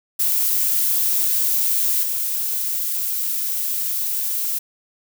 violet noise with level steps, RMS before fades -19 / -23 dBFS, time 0.19-4.59 s, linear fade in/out 10 ms, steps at 2.03 s, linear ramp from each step 2 ms, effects none

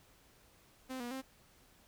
sawtooth tone with pitch steps, 259.5 / 240.9 / 264.3 Hz, C4 / B3 / C4, -14 / -43 / +18 cents, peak -36 dBFS, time 0.89-1.22 s, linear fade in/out 20 ms, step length 110 ms, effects pink hiss -65 dBFS RMS until 1.87 s

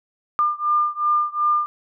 sine beating tone pair, 1200 / 1202.7 Hz, D6 / D6, +37 / +41 cents, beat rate 2.7 Hz, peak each -20 / -21 dBFS, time 0.39-1.66 s, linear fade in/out 0 ms, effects none

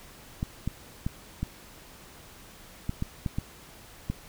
clicks, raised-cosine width 5 ms, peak -16 dBFS, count 9, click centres 0.429 / 0.676 / 1.065 / 1.43 / 2.894 / 3.024 / 3.262 / 3.385 / 4.1 s, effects pink hiss -50 dBFS RMS until 4.28 s

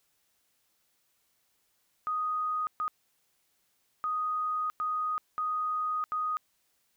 sine tone bursts at uneven times, 1245 Hz, D#6, 1 cent sharp, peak -28 dBFS, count 6, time 2.07-2.67 / 2.8-2.88 / 4.04-4.7 / 4.8-5.18 / 5.38-6.04 / 6.12-6.37 s, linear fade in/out 0 ms, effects white hiss -73 dBFS RMS until 6.96 s

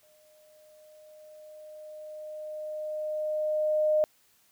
sine tone with exponential growth, 613 Hz, D#5, 26 cents flat, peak -20 dBFS, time 0.03-4.04 s, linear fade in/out 0 ms, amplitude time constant 870 ms, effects white hiss -65 dBFS RMS until 4.51 s

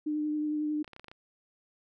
sine tone with vibrato, 301.9 Hz, D4, 48 cents sharp, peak -28 dBFS, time 0.06-0.83 s, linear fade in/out 10 ms, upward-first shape triangle, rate 11 Hz, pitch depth 18 cents each way
clicks, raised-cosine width 0.3 ms, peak -31 dBFS, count 8, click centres 0.845 / 0.878 / 0.933 / 0.964 / 0.996 / 1.044 / 1.083 / 1.115 s
effects none

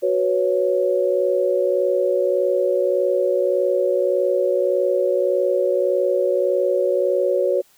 sine chord, F# suspended fourth, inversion none, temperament just, 370 / 493.3 / 555 Hz, F#4 / B4 / C#5, 0 / -2 / +2 cents, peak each -21 / -22 / -19 dBFS, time 0.02-7.62 s, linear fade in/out 20 ms, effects white hiss -56 dBFS RMS until 7.77 s

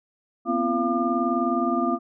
sine tone cluster, 241.1 / 260.6 / 341.3 / 688 / 1203 Hz, B3 / C4 / F4 / F5 / D6, -41 / -7 / -40 / -26 / +41 cents, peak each -27 dBFS, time 0.45-1.99 s, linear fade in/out 50 ms, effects none

